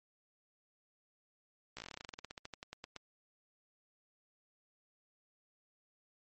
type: slowing click train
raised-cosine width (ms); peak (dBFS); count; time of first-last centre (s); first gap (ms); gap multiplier
0.2; -27; 24; 1.77-2.963; 15; 1.1
effects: MP3 32 kbps